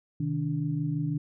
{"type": "tone cluster", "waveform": "sine", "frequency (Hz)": [129.3, 155.3, 289.3], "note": ["C3", "D#3", "D4"], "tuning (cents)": [-20, -3, -26], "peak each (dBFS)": [-34, -28, -33], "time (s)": [0.2, 1.18], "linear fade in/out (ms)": 5, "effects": []}